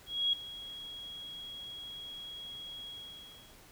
sine tone with ADSR envelope, 3310 Hz, G#7, 6 cents flat, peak -25 dBFS, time 0.06-3.57 s, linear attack 270 ms, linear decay 5 ms, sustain -17 dB, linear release 700 ms, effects pink hiss -57 dBFS RMS until 3.71 s

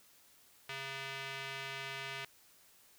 square tone with band-pass filter, 135.9 Hz, C#3, 34 cents flat, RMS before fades -43 dBFS, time 0.69-2.25 s, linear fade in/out 2 ms, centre 2500 Hz, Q 1.5, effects white hiss -64 dBFS RMS until 2.98 s

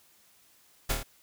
pink noise with echo, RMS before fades -27 dBFS, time 0.89-0.93 s, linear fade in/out 10 ms, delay 26 ms, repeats 4, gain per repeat -3 dB, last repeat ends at 1.034 s, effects white hiss -62 dBFS RMS until 1.22 s

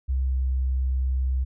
sine tone with pitch glide, 65.41 to 64.85 Hz, C2 to C2, 0 to -15 cents, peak -21 dBFS, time 0.08-1.45 s, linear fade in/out 20 ms, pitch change -15 cents, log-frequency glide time 0.27-0.34 s, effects none

